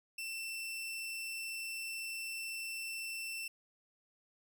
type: tone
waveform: sawtooth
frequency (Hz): 2682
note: E7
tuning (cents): +29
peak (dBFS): -36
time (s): 0.18-3.48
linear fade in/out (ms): 5
effects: none